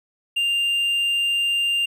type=tone; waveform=triangle; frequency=2794 Hz; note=F7; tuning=in tune; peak=-17 dBFS; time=0.36-1.86 s; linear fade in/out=10 ms; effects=none